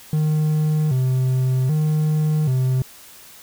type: tone with vibrato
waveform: triangle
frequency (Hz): 141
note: C#3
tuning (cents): +30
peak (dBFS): -14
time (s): 0.13-2.82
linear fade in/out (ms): 2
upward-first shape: square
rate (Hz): 0.64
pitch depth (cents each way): 150
effects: white hiss -44 dBFS RMS until 3.42 s